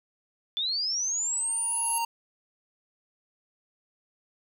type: linear sweep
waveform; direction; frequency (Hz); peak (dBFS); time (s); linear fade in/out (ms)
sine; up; 3456 to 11260; -26; 0.57-1.98; 0
type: tone with exponential growth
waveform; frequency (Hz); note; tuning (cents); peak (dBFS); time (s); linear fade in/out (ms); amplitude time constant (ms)
square; 926; A#5; -12; -26; 0.99-2.05; 5; 230
effects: none